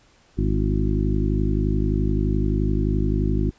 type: harmonic tone with a mistuned harmonic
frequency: 51.6 Hz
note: G#1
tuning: 10 cents flat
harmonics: 1 / 2 / 3 / 4 / 5 / 6 / 7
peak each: -22 / -25 / -27 / -28 / -29 / -30 / -30 dBFS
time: 0.37-3.51 s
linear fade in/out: 20 ms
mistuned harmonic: 6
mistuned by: +42 cents
effects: pink hiss -57 dBFS RMS until 3.58 s + resampled to 16000 Hz

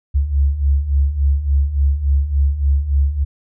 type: beating tone pair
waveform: sine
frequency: 67.8 / 71.3 Hz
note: C#2 / C#2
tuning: -38 / +49 cents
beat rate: 3.5 Hz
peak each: -19 / -14 dBFS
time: 0.14-3.25 s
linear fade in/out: 20 ms
effects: none

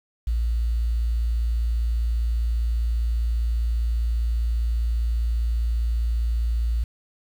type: tone with quantisation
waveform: sine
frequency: 57.5 Hz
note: A#1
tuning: 23 cents flat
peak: -20 dBFS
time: 0.27-6.84 s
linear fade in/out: 5 ms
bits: 8
effects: none

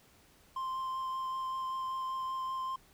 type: tone with vibrato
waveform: triangle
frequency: 1046.5 Hz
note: C6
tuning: in tune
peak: -32 dBFS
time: 0.56-2.76 s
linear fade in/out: 5 ms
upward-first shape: triangle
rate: 5.2 Hz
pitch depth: 11 cents each way
effects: pink hiss -63 dBFS RMS until 2.93 s

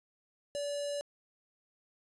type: tone with notch filter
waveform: square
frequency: 576 Hz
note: D5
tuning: 34 cents flat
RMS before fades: -36 dBFS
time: 0.55-1.01 s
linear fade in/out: 0 ms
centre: 1400 Hz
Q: 0.51
effects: resampled to 22050 Hz

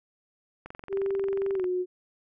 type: click train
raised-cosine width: 0.5 ms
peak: -26 dBFS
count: 23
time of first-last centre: 0.66-1.642 s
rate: 22.4 Hz
type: tone with pitch glide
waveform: sine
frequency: 392 to 363.6 Hz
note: G4 to F#4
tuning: 0 to -30 cents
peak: -25 dBFS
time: 0.89-1.86 s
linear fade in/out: 50 ms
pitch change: -130 cents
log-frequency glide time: 1.54-1.64 s
effects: none

